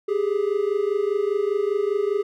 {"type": "tone pair together", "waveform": "triangle", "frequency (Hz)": [395.6, 420.6], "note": ["G4", "G#4"], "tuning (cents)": [16, 22], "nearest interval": "minor second", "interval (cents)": 106, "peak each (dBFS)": -21, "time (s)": [0.08, 2.23], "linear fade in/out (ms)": 10, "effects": []}